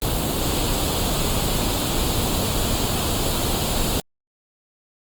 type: noise with comb filter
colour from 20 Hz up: pink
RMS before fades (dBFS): -22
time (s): 0.02-4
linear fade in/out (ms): 0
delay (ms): 0.26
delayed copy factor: +0.6
effects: Opus 24 kbps